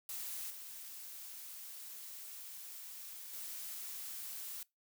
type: noise with level steps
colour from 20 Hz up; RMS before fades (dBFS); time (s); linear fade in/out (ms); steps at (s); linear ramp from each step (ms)
blue; -43 / -49 / -45; 0.09-4.63; 2; 0.5 / 3.33; 5
effects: noise-tail reverb RT60 0.2 s tail -23 dB re dry